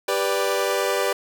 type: tone cluster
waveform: sawtooth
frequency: 394.1 / 492.7 / 586 Hz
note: G4 / B4 / D5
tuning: +9 / -4 / -4 cents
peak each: -21 dBFS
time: 0.08-1.13 s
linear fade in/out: 5 ms
effects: none